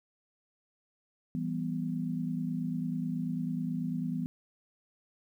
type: chord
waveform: sine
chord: E minor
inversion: none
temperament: equal with one note detuned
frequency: 166.83 / 196 / 246.9 Hz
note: E3 / G3 / B3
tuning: +21 / 0 / 0 cents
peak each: -34 / -38 / -34 dBFS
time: 1.35-4.26 s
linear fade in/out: 0 ms
effects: 11-bit